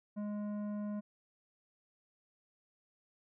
sine tone with tanh clipping, 207.7 Hz, G#3, in tune, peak -38 dBFS, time 0.16-1.01 s, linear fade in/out 20 ms, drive 11 dB, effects none

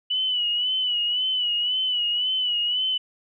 sine tone with vibrato, 2960 Hz, F#7, in tune, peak -21 dBFS, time 0.1-2.98 s, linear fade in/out 10 ms, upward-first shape sine, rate 1.9 Hz, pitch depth 58 cents each way, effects none

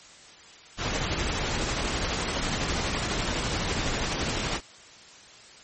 pink noise with tremolo, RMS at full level -27 dBFS, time 0.77-4.61 s, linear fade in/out 50 ms, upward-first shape sine, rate 12 Hz, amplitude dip 25%, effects white hiss -49 dBFS RMS until 5.63 s + MP3 32 kbps

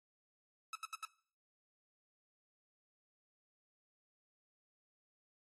sawtooth tone bursts, 1298 Hz, E6, 27 cents flat, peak -37 dBFS, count 4, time 0.73-1.051 s, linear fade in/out 2 ms, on 24 ms, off 75 ms, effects noise-tail reverb RT60 0.5 s tail -19 dB re dry + AAC 32 kbps

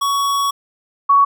square / sine tone pair in turn, 1120 / 1120 Hz, C#6 / C#6, +18 / +18 cents, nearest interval unison, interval 0 cents, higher neither, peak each -16 / -8 dBFS, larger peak second, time 0.01-0.51 / 1.09-1.25 s, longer first, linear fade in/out 10 ms, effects none

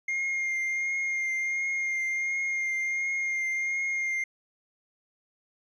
triangle tone with vibrato, 2123 Hz, C7, 25 cents sharp, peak -25 dBFS, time 0.08-4.24 s, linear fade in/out 5 ms, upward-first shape triangle, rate 1.4 Hz, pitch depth 21 cents each way, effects resampled to 22050 Hz

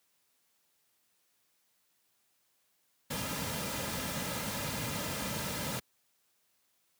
pink noise with comb filter, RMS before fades -36 dBFS, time 3.1-5.8 s, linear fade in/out 10 ms, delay 2.7 ms, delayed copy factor -0.55, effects white hiss -74 dBFS RMS until 6.99 s + high-pass 80 Hz 12 dB/octave

